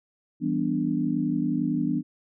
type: chord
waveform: sine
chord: E minor seventh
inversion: none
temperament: equal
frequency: 164.81 / 196 / 246.9 / 293.7 Hz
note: E3 / G3 / B3 / D4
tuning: 0 / 0 / 0 / 0 cents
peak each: -30 / -31 / -27 / -27 dBFS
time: 0.4-2.03 s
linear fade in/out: 50 ms
effects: none